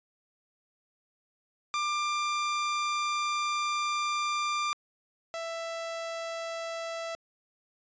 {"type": "tone pair in turn", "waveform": "sawtooth", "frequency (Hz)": [1190, 662.7], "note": ["D6", "E5"], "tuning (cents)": [22, 9], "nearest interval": "minor seventh", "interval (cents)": 1013, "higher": "first", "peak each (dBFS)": [-24, -30], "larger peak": "first", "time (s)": [[1.74, 4.73], [5.34, 7.15]], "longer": "first", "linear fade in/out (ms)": 0, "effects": ["resampled to 16000 Hz"]}